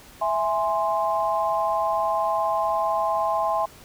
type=chord; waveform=sine; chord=E augmented; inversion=none; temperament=equal; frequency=659.3 / 830.6 / 1046.5 Hz; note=E5 / G#5 / B#5; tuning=0 / 0 / 0 cents; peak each=-25 dBFS; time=0.21-3.66 s; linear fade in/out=10 ms; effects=pink hiss -48 dBFS RMS until 3.84 s